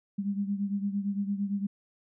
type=beating tone pair; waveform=sine; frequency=198.7 / 207.5 Hz; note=G3 / G#3; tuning=+24 / -1 cents; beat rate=8.8 Hz; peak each=-29 / -34 dBFS; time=0.18-1.67 s; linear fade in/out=10 ms; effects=none